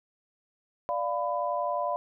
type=chord; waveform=sine; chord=B diminished; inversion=first; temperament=equal with one note detuned; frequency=587.3 / 698.5 / 999.8 Hz; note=D5 / F5 / B5; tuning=0 / 0 / +21 cents; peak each=-31 dBFS; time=0.89-1.96 s; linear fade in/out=0 ms; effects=none